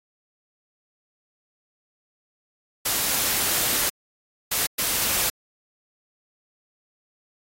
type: noise bursts at uneven times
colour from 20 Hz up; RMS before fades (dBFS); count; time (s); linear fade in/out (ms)
white; -23; 3; 2.85-3.9 / 4.51-4.67 / 4.78-5.3; 10
effects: AAC 48 kbps